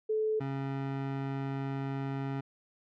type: tone pair in turn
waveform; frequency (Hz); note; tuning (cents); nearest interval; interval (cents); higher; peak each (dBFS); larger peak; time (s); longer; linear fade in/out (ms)
sine / 25% pulse; 433.9 / 136.67; A4 / C#3; -24 / -24; octave + minor sixth; 2000; first; -27 / -29; first; 0.09-0.4 / 0.4-2.41; second; 10
effects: low-pass 2000 Hz 12 dB/octave